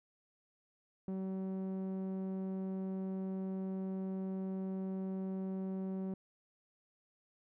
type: tone with low-pass filter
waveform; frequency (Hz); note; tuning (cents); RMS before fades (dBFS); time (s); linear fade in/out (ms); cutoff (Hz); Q
sawtooth; 190; F#3; +46; -39; 1.08-6.14; 2; 450; 0.57
effects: none